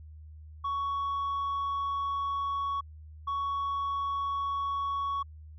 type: tone bursts at uneven times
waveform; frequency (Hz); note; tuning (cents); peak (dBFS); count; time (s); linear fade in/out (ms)
sine; 1116; C#6; +11; -26; 2; 0.64-2.81 / 3.27-5.23; 10
effects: tanh soft clip ceiling -28 dBFS + added 77 Hz sine -45 dBFS peak until 5.58 s